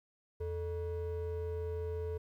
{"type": "ring-modulated tone", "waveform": "triangle", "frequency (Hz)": 260.3, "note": "C4", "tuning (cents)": -9, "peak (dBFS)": -30, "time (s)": [0.4, 2.18], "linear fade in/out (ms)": 10, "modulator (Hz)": 177, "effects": ["12-bit"]}